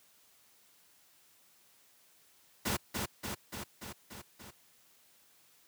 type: noise with echo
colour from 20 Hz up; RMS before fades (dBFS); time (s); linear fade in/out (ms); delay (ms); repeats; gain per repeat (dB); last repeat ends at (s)
pink; -32; 2.65-2.77; 10; 290; 6; -3; 4.51
effects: white hiss -65 dBFS RMS until 5.67 s + high-pass 80 Hz 12 dB/octave